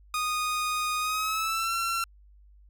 sawtooth tone with pitch glide, 1237 to 1356.8 Hz, D#6 to E6, -10 to +50 cents, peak -23 dBFS, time 0.14-2.04 s, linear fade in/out 2 ms, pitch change +160 cents, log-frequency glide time 1-1.73 s, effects added 50 Hz sine -52 dBFS peak until 2.69 s

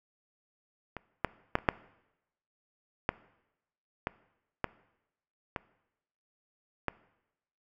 clicks, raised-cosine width 0.5 ms, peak -23 / -11 / -9 / -29 / -6 / -10 / -15 / -13 / -18 / -14 dBFS, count 10, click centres 0.967 / 1.247 / 1.554 / 1.587 / 1.688 / 3.091 / 4.071 / 4.643 / 5.562 / 6.883 s, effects noise-tail reverb RT60 0.9 s tail -20 dB re dry

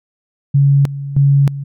sine tone with tremolo, 140 Hz, C#3, 18 cents sharp, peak -7 dBFS, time 0.54-1.64 s, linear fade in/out 10 ms, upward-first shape square, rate 1.6 Hz, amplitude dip 80%, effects none

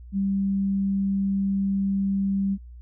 sine tone, 196 Hz, G3, in tune, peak -21 dBFS, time 0.12-2.58 s, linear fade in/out 50 ms, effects added 60 Hz sine -40 dBFS peak until 2.81 s

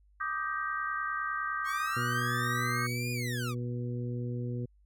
sine chord, Eb major seventh, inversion third, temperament equal with one note detuned, 1174.7 / 1244.5 / 1568 / 1888.5 Hz, D6 / Eb6 / G6 / Bb6, 0 / 0 / 0 / +22 cents, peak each -36 / -36 / -35 / -41 dBFS, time 0.2-2.87 s, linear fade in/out 10 ms
sawtooth linear two-way sweep, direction up then down, 1065 to 2461 to 1104 Hz, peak -33 dBFS, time 1.64-3.55 s, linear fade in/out 50 ms, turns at 3.12 s
harmonic tone, 121.7 Hz, B2, 25 cents flat, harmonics 1 / 2 / 3 / 4, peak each -33 / -39 / -43 / -45 dBFS, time 1.96-4.66 s, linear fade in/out 10 ms
effects added 50 Hz sine -60 dBFS peak until 4.85 s

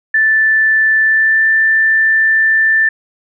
sine tone with pitch glide, 1760 to 1773.3 Hz, A6 to A6, 0 to +13 cents, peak -8 dBFS, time 0.14-2.89 s, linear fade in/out 5 ms, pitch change +13 cents, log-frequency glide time 1.02-1.45 s, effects none

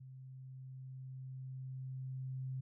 sine tone with level ramp, 130.81 Hz, C3, in tune, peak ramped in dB -50 to -38 dBFS, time 0-2.61 s, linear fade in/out 10 ms, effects none

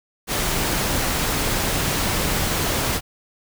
pink noise, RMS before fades -22 dBFS, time 0.27-3.01 s, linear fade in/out 50 ms, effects none

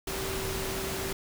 sine tone in noise, 384.3 Hz, G4, 34 cents flat, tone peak -36 dBFS, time 0.07-1.13 s, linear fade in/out 5 ms, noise pink, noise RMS -34 dBFS, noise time 0.07-1.13 s, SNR -5 dB, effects none

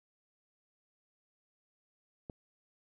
click, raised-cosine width 2 ms, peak -29 dBFS, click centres 2.298 s, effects none

